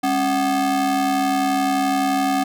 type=ring-modulated tone; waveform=square; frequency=238.1 Hz; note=A#3; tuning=37 cents sharp; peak=-15 dBFS; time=0.03-2.44 s; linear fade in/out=10 ms; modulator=512 Hz; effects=none